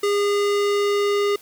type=tone with low-pass filter sweep; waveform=square; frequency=407.4 Hz; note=G#4; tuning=33 cents flat; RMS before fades=-20 dBFS; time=0.03-1.36 s; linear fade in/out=5 ms; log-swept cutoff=8700 to 5200 Hz; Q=0.78; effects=white hiss -48 dBFS RMS until 1.41 s